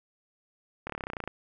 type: slowing click train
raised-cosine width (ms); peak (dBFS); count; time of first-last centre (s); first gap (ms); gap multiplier
0.5; -19; 14; 0.87-1.276; 26; 1.03
effects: none